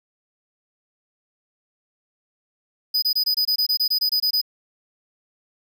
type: tone bursts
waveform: square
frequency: 4978 Hz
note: D#8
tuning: in tune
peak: -18 dBFS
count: 14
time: 2.94-4.415 s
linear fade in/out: 10 ms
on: 84 ms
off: 23 ms
effects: none